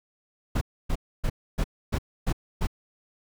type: noise bursts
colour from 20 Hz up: brown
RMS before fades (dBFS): -24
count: 7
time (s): 0.55-2.671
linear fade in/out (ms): 10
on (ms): 63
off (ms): 280
effects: none